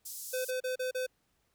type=band-pass noise; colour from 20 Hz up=white; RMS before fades=-43 dBFS; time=0.05-0.51 s; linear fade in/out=10 ms; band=5200 to 15000 Hz; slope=24 dB/octave
type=tone bursts; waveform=square; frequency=510 Hz; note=C5; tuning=44 cents flat; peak=-32 dBFS; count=5; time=0.33-1.066 s; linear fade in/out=10 ms; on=120 ms; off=34 ms
effects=pink hiss -75 dBFS RMS until 1.54 s